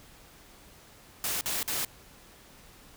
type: noise bursts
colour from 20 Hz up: white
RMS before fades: -31 dBFS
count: 3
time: 1.24-1.848 s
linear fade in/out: 0 ms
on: 170 ms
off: 49 ms
effects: pink hiss -54 dBFS RMS until 2.96 s